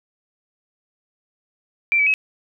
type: tone with pitch steps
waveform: sine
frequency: 2351 / 2290 / 2561 Hz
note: D7 / D7 / D#7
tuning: +1 / -44 / +49 cents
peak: -14 dBFS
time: 1.92-2.139 s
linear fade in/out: 0 ms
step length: 73 ms
effects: none